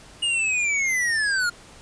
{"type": "linear sweep", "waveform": "square", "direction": "down", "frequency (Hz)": [2876, 1396.9], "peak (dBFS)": -21, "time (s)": [0.22, 1.5], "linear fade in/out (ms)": 10, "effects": ["pink hiss -47 dBFS RMS until 1.81 s", "resampled to 22050 Hz"]}